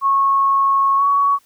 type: tone with pitch glide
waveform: sine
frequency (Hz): 1097 to 1122.6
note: C#6 to C#6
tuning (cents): -18 to +22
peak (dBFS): -12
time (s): 0.01-1.39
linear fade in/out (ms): 50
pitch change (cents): +40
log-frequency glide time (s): 0.97-1.03
effects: white hiss -57 dBFS RMS until 1.45 s